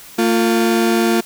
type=tone pair together; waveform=35% pulse; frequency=226.5 / 349.2 Hz; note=A#3 / F4; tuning=-50 / 0 cents; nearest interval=perfect fifth; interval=750 cents; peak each=-14 dBFS; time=0.18-1.21 s; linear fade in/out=10 ms; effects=white hiss -39 dBFS RMS until 1.25 s